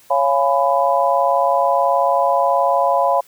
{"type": "chord", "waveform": "sine", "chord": "C# dominant seventh", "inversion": "none", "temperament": "just", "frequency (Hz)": [554.4, 693, 831.5, 997.9], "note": ["C#5", "E#5", "G#5", "B5"], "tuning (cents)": [0, -14, 2, 18], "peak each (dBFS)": [-18, -18, -21, -18], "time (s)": [0.1, 3.21], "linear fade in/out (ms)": 10, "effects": ["white hiss -50 dBFS RMS until 3.27 s"]}